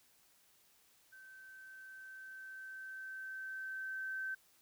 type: tone with level ramp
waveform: sine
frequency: 1545 Hz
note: G6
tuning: 26 cents flat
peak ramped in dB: -54 to -37 dBFS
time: 1.12-4.35 s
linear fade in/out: 10 ms
effects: white hiss -69 dBFS RMS until 4.61 s